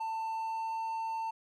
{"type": "tone with pitch glide", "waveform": "triangle", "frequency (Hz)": [892, 897.7], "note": ["A5", "A5"], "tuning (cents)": [23, 34], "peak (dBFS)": -31, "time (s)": [0, 1.31], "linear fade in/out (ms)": 10, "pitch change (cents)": 11, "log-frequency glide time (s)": [0.28, 0.79], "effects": []}